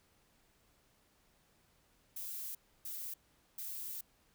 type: noise bursts at uneven times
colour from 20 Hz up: violet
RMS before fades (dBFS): -43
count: 3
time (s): 2.16-2.55 / 2.85-3.14 / 3.58-4.01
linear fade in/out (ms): 5
effects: pink hiss -71 dBFS RMS until 4.34 s